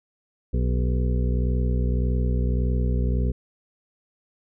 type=harmonic tone with a mistuned harmonic; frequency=61.74 Hz; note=B1; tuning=in tune; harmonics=1 / 2 / 3 / 4 / 6 / 7 / 8; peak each=-21 / -27 / -31 / -33 / -37 / -38 / -39 dBFS; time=0.53-3.32 s; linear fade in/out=10 ms; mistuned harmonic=6; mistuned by=+59 cents; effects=none